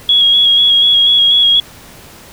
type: tone with vibrato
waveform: sine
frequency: 3322 Hz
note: G#7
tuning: in tune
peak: -6 dBFS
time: 0.09-1.6 s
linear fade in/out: 2 ms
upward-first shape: square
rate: 4.1 Hz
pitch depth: 20 cents each way
effects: pink hiss -37 dBFS RMS until 2.32 s